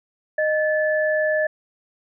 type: tone pair together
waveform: sine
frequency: 618 / 1736.4 Hz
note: D#5 / A6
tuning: -12 / -23 cents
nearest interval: octave + tritone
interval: 1789 cents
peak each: -19 / -23 dBFS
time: 0.38-1.47 s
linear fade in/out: 5 ms
effects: none